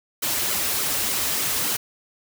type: noise with flanger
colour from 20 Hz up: white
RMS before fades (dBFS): -24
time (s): 0.22-1.77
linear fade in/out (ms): 10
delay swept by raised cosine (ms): 1.1 to 6.1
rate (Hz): 3.4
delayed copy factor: -0.7
effects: none